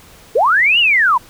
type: linear two-way sweep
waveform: sine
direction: up then down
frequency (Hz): 394.9 to 2960 to 911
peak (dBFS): -9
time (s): 0.35-1.18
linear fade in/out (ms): 10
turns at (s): 0.79
effects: pink hiss -43 dBFS RMS until 1.29 s